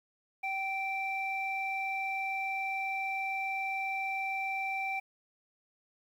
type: tone pair together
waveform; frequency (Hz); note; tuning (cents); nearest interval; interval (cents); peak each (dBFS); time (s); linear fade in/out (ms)
sine; 773 / 2346; G5 / D7; -24 / -2; octave + perfect fifth; 1922; -34 / -33; 0.43-5; 10
effects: tanh soft clip ceiling -25 dBFS + 10-bit